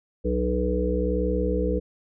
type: harmonic tone with a mistuned harmonic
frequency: 61.3 Hz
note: B1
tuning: 12 cents flat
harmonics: 1 / 3 / 5 / 7 / 8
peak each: -26 / -29 / -30 / -29 / -27 dBFS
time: 0.24-1.8 s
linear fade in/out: 20 ms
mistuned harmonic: 1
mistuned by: +70 cents
effects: none